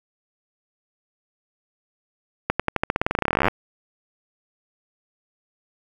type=accelerating click train; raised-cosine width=0.5 ms; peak=-4 dBFS; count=28; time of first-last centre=2.5-3.483 s; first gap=96 ms; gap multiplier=0.91; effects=7-bit